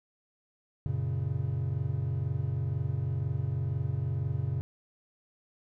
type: chord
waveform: triangle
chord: F# major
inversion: none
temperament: equal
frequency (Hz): 92.5 / 116.54 / 138.59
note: F#2 / A#2 / C#3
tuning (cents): 0 / 0 / 0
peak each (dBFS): -32 / -31 / -30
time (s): 0.86-4.61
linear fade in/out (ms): 0
effects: none